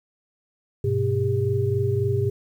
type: tone cluster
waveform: sine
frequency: 100.9 / 124.6 / 400.5 Hz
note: G#2 / B2 / G4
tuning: -49 / +16 / +37 cents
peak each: -24 dBFS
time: 0.84-2.3 s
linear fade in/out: 5 ms
effects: 9-bit